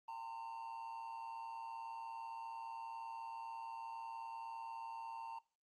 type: tone with amplitude modulation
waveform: triangle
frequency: 911 Hz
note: A#5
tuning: 40 cents flat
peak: -39 dBFS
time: 0.08-5.39 s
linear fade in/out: 5 ms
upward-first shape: sine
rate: 120 Hz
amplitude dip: 65%
effects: noise-tail reverb RT60 0.3 s tail -21 dB re dry + Opus 24 kbps